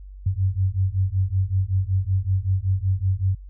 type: beating tone pair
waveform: sine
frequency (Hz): 92.5 / 97.8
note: F#2 / G2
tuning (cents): 0 / -4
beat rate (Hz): 5.3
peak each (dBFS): -22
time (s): 0.26-3.35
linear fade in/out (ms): 5
effects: added 48 Hz sine -37 dBFS peak until 3.49 s